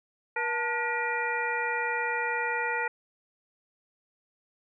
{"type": "harmonic tone with a mistuned harmonic", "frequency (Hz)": 478.4, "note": "A#4", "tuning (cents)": 45, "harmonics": [1, 2, 3, 4, 5], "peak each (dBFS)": [-35, -32, -33, -32, -35], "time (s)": [0.36, 2.88], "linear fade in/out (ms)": 5, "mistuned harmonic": 2, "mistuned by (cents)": -130, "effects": []}